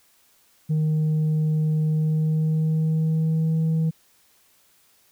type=tone with pitch glide; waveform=sine; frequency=155.2 to 160.49 Hz; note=D#3 to E3; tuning=-4 to -46 cents; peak=-16 dBFS; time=0.69-3.91 s; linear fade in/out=20 ms; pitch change=+58 cents; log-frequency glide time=1.84-3.57 s; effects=tanh soft clip ceiling -18 dBFS + white hiss -60 dBFS RMS until 5.11 s